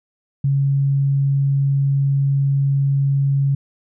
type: tone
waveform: sine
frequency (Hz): 138.59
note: C#3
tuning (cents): 0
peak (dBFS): -14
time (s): 0.44-3.55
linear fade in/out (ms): 5
effects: none